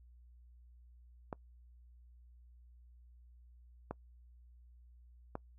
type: clicks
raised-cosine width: 1 ms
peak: -25 dBFS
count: 3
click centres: 1.328 / 3.91 / 5.354 s
effects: noise-tail reverb RT60 0.1 s tail -25 dB re dry + added 60 Hz sine -57 dBFS peak until 5.58 s